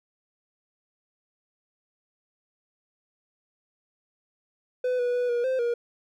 triangle tone with pitch steps, 502 / 488.6 / 491.7 / 478.6 / 520 / 474.8 Hz, B4 / B4 / B4 / A#4 / C5 / A#4, +28 / -19 / -8 / +46 / -11 / +32 cents, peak -21 dBFS, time 4.84-5.74 s, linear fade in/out 5 ms, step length 150 ms, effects none

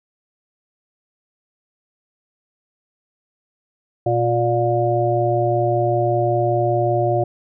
harmonic tone with a mistuned harmonic, 118.7 Hz, A#2, 32 cents sharp, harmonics 1 / 3 / 5 / 6, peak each -21 / -21 / -21 / -21 dBFS, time 4.06-7.24 s, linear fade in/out 5 ms, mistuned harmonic 5, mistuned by -19 cents, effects none

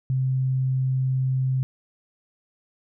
sine tone, 130.81 Hz, C3, in tune, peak -20 dBFS, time 0.1-1.63 s, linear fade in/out 0 ms, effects none

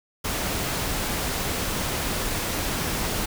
pink noise, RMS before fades -27 dBFS, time 0.24-3.26 s, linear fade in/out 10 ms, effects none

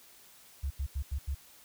sine tone bursts, 69.3 Hz, C#2, in tune, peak -30 dBFS, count 5, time 0.63-1.349 s, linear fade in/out 10 ms, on 75 ms, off 86 ms, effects white hiss -57 dBFS RMS until 1.64 s

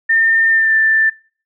sine tone with pitch glide, 1809 to 1772.8 Hz, A6 to A6, +48 to +13 cents, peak -10 dBFS, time 0.09-1.1 s, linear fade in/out 10 ms, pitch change -35 cents, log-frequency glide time 0.49-0.76 s, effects noise-tail reverb RT60 0.4 s tail -21 dB re dry

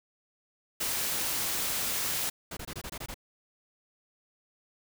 white noise, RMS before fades -31 dBFS, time 0.8-2.3 s, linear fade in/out 10 ms
pink noise bursts, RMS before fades -39 dBFS, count 8, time 2.51-3.143 s, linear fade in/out 5 ms, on 59 ms, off 23 ms
effects none

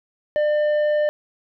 triangle tone with tanh clipping, 599 Hz, D5, 34 cents sharp, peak -18 dBFS, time 0.36-1.09 s, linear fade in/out 0 ms, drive 11 dB, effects none

